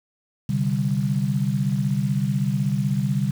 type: chord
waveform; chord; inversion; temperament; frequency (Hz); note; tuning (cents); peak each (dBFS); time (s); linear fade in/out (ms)
sine; C suspended second; none; equal; 130.81 / 146.83 / 196; C3 / D3 / G3; 0 / 0 / 0; -24; 0.49-3.31; 5
effects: 7-bit